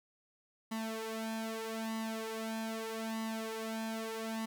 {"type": "tone with flanger", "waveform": "sawtooth", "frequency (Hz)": 222.6, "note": "A3", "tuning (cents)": 20, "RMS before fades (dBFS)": -39, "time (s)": [0.71, 4.46], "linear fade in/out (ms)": 10, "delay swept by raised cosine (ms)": [1, 3.3], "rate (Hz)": 0.8, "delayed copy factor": 0.8, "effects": ["12-bit"]}